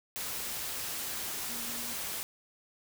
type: tone in noise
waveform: sine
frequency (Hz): 237.2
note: A#3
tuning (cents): +30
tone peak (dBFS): -47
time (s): 1.49-1.93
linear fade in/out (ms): 0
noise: white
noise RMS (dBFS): -37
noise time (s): 0.16-2.23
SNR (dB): -13
effects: none